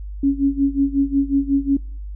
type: tone with tremolo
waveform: sine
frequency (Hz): 277.2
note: C#4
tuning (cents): 0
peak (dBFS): -12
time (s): 0.23-1.77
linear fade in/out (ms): 5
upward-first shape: sine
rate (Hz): 5.5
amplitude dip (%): 90
effects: noise-tail reverb RT60 0.5 s tail -24 dB re dry + added 50 Hz sine -28 dBFS peak until 2.15 s